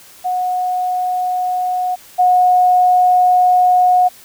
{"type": "tone pair in turn", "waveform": "sine", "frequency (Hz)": [730, 727], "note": ["F#5", "F#5"], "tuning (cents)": [-24, -31], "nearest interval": "unison", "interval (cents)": 7, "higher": "first", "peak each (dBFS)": [-15, -8], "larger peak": "second", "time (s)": [[0.24, 1.96], [2.18, 4.09]], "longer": "second", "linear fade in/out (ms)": 20, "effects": ["white hiss -42 dBFS RMS until 4.24 s"]}